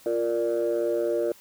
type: chord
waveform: sine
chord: Bb major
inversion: second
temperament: equal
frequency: 349.2 / 466.2 / 587.3 Hz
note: F4 / Bb4 / D5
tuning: 0 / 0 / 0 cents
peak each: -26 dBFS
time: 0.06-1.32 s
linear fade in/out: 2 ms
effects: tanh soft clip ceiling -17 dBFS + white hiss -53 dBFS RMS until 1.4 s